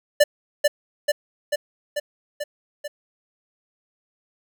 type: tone with echo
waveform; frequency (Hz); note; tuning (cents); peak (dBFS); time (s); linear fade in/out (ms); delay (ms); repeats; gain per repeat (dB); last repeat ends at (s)
square; 588; D5; +2; -11; 0.2-0.24; 10; 440; 6; -3; 2.88
effects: none